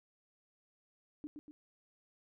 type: tone with echo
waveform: sine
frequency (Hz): 297.9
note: D4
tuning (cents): +25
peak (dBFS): -40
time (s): 1.24-1.27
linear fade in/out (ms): 0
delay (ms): 120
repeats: 2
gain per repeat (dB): -5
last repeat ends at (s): 1.51
effects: none